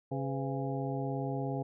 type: harmonic tone with a mistuned harmonic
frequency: 136.9 Hz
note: C#3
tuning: 21 cents flat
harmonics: 1 / 2 / 3 / 4 / 5 / 6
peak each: -35 / -38 / -40 / -41 / -42 / -43 dBFS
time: 0.11-1.63 s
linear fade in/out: 10 ms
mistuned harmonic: 4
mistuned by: -130 cents
effects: none